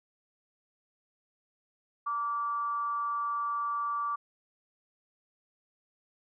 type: tone with frequency modulation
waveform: sine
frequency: 1160 Hz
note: D6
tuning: 22 cents flat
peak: -29 dBFS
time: 2.06-4.16 s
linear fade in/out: 10 ms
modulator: 244 Hz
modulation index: 0.31
effects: none